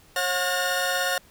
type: tone cluster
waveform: sawtooth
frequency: 543 / 724 / 1431 / 1819 Hz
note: C#5 / F#5 / F6 / A#6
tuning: -36 / -38 / +42 / -43 cents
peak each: -25 dBFS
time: 0.16-1.18 s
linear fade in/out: 2 ms
effects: pink hiss -55 dBFS RMS until 1.3 s